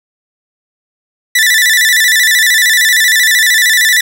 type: tone with vibrato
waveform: sawtooth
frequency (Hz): 1864.7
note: A#6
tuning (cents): 0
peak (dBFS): -3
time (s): 1.35-4.01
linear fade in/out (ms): 5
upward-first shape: square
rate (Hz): 13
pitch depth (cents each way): 89
effects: none